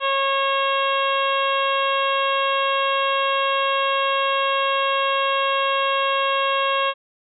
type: harmonic tone with a mistuned harmonic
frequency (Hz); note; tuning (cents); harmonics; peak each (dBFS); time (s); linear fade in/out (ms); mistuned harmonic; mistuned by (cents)
546; C#5; -26; 1 / 2 / 3 / 4 / 5 / 6 / 7; -24 / -21 / -29 / -33 / -27 / -28 / -35; 0-6.94; 50; 7; -22
effects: none